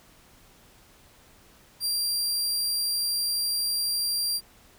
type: tone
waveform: sawtooth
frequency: 4743 Hz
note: D8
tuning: 16 cents sharp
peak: -22 dBFS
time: 1.8-4.41 s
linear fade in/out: 50 ms
effects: pink hiss -56 dBFS RMS until 4.78 s